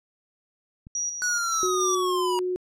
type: click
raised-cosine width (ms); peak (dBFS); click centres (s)
5; -31; 0.869
type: tone with tremolo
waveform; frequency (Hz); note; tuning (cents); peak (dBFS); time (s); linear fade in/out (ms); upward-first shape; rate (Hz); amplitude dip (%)
sine; 5770; F#8; -44; -25; 0.95-1.95; 2; square; 3.5; 50
type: linear sweep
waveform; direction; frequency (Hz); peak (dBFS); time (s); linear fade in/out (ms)
square; down; 1480 to 953; -26; 1.22-2.39; 0
type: tone with pitch glide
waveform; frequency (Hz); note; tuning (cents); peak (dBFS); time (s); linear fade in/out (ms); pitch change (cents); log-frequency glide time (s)
sine; 368.5 to 364.3; F#4 to F#4; -7 to -27; -24; 1.63-2.56; 0; -20; 1.84-2.02
effects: low-pass 12000 Hz 12 dB/octave